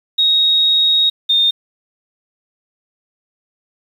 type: tone pair in turn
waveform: sine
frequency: 3763 / 3650 Hz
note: A#7 / A#7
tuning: +16 / -37 cents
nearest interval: minor second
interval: 53 cents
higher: first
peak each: -10 dBFS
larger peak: neither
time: 0.18-1.1 / 1.29-1.51 s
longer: first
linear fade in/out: 10 ms
effects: 7-bit